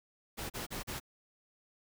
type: noise bursts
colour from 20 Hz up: pink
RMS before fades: -40 dBFS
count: 4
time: 0.37-1.001 s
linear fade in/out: 20 ms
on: 130 ms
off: 37 ms
effects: none